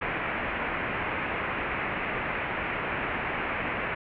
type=low-pass noise; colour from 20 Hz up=white; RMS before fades=-31 dBFS; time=0.01-3.95 s; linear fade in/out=10 ms; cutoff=2500 Hz; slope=48 dB/octave; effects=none